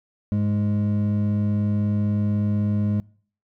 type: tone pair together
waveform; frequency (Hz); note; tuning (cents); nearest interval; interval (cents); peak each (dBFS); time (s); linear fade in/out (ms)
triangle; 103.85 / 207.7; G#2 / G#3; 0 / 0; octave; 1200; -19; 0.32-3; 0
effects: noise-tail reverb RT60 0.5 s tail -26 dB re dry + tanh soft clip ceiling -14 dBFS